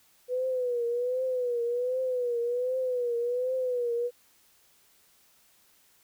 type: tone with vibrato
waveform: sine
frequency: 493.9 Hz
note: B4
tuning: in tune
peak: -26 dBFS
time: 0.28-4.11 s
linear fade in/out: 50 ms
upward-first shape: triangle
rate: 1.3 Hz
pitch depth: 95 cents each way
effects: white hiss -63 dBFS RMS until 6.03 s